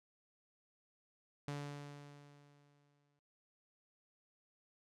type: tone with exponential decay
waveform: sawtooth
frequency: 144.2 Hz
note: D3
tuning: 31 cents flat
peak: -35 dBFS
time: 1.48-3.19 s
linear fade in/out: 0 ms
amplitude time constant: 370 ms
effects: noise-tail reverb RT60 0.2 s tail -22 dB re dry + low-pass 8000 Hz 12 dB/octave